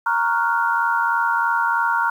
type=chord; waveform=sine; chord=Gb major seventh; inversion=first; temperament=equal; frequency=932.3 / 1108.7 / 1396.9 / 1480 Hz; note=Bb5 / Db6 / F6 / Gb6; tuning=0 / 0 / 0 / 0 cents; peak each=-20 / -26 / -21 / -26 dBFS; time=0.06-2.1 s; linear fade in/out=5 ms; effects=8-bit